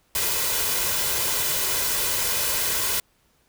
white noise with comb filter, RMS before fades -24 dBFS, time 0.15-3 s, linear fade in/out 2 ms, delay 2 ms, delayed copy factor +0.5, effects pink hiss -64 dBFS RMS until 3.48 s

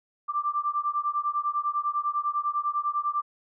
sine beating tone pair, 1174.7 / 1184.7 Hz, D6 / D6, 0 / +15 cents, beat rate 10 Hz, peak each -28 dBFS, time 0.28-3.22 s, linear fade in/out 20 ms, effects none

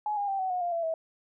sine tone with pitch steps, 843 / 811.9 / 782 / 753.2 / 725.4 / 698.7 / 673 / 648.2 Hz, G#5 / G#5 / G5 / F#5 / F#5 / F5 / E5 / E5, +26 / -39 / -4 / +31 / -34 / +1 / +36 / -29 cents, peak -27 dBFS, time 0.06-0.94 s, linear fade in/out 2 ms, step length 110 ms, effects none

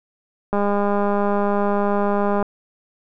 click train, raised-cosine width 1 ms, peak -8 dBFS, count 386, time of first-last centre 0.53-2.427 s, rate 203 Hz, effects none

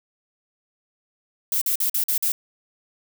violet noise bursts, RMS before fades -22 dBFS, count 6, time 1.52-2.32 s, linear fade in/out 2 ms, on 95 ms, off 46 ms, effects none

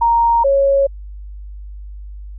sine tone pair in turn, 932.3 / 552.1 Hz, A#5 / C#5, 0 / -7 cents, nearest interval major sixth, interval 907 cents, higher first, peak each -10 dBFS, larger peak neither, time 0.01-0.44 / 0.44-0.87 s, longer neither, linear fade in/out 10 ms, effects added 50 Hz sine -29 dBFS peak until 2.38 s

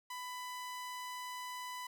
sawtooth tone, 997 Hz, B5, 16 cents sharp, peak -38 dBFS, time 0.1-1.87 s, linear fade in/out 5 ms, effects none

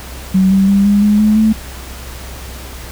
sine tone with pitch steps, 189.1 / 193.74 / 198.5 / 203.4 / 208.4 / 213.5 / 218.7 Hz, F#3 / G3 / G3 / G#3 / G#3 / G#3 / A3, +38 / -20 / +22 / -36 / +6 / +48 / -10 cents, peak -7 dBFS, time 0.34-1.53 s, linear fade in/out 10 ms, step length 170 ms, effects added 64 Hz sine -29 dBFS peak until 2.91 s + pink hiss -32 dBFS RMS until 2.91 s

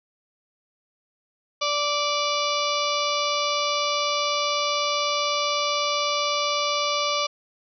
harmonic tone, 584 Hz, D5, 10 cents flat, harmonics 1 / 2 / 4 / 5 / 6 / 7 / 8 / 9 / 10, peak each -28 / -26 / -31 / -32 / -31 / -35 / -32 / -37 / -36 dBFS, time 1.61-7.27 s, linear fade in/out 10 ms, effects none

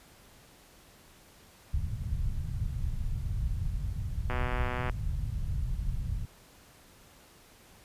pink low-pass noise, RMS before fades -32 dBFS, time 1.73-6.26 s, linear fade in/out 10 ms, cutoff 130 Hz, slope 24 dB/octave
click train, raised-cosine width 0.5 ms, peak -19 dBFS, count 75, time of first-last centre 4.3-4.897 s, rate 124 Hz
effects pink hiss -57 dBFS RMS until 7.84 s + resampled to 32000 Hz

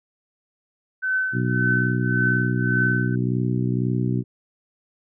sine tone with tremolo, 1522 Hz, F#6, 48 cents sharp, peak -18 dBFS, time 1.02-3.16 s, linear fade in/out 20 ms, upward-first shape triangle, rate 1.8 Hz, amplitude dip 90%
harmonic tone, 62 Hz, B1, 7 cents sharp, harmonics 2 / 3 / 4 / 5 / 6, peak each -22 / -26 / -28 / -30 / -32 dBFS, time 1.32-4.24 s, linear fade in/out 50 ms
effects none

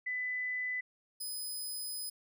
sine / 5% pulse tone pair in turn, 2000 / 5021 Hz, B6 / D#8, +21 / +15 cents, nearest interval octave + major third, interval 1594 cents, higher second, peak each -33 / -32 dBFS, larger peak second, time 0.06-0.81 / 1.2-2.1 s, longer second, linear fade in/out 10 ms, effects none

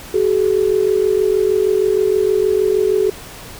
sine tone pair together, 379.2 / 425.6 Hz, F#4 / G#4, +43 / +42 cents, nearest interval major second, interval 199 cents, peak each -15 dBFS, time 0.14-3.1 s, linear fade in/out 5 ms, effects pink hiss -35 dBFS RMS until 3.59 s

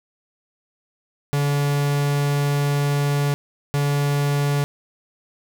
45% pulse tone pair in turn, 143.4 / 143.4 Hz, D3 / D3, -41 / -41 cents, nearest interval unison, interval 0 cents, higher neither, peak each -18 dBFS, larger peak neither, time 1.33-3.34 / 3.74-4.64 s, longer first, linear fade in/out 0 ms, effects none

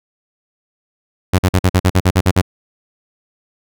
sawtooth tone bursts, 92.5 Hz, F#2, in tune, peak -5 dBFS, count 11, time 1.33-2.416 s, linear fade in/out 10 ms, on 56 ms, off 47 ms, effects none

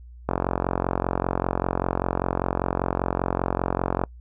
click train, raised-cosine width 1 ms, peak -8 dBFS, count 170, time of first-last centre 0.29-4.037 s, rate 45.1 Hz, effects noise-tail reverb RT60 0.1 s tail -26 dB re dry + added 60 Hz sine -41 dBFS peak until 4.2 s

